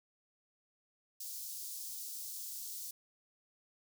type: high-pass noise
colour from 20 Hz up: white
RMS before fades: -44 dBFS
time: 1.2-2.91 s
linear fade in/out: 5 ms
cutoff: 4600 Hz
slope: 24 dB/octave
effects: none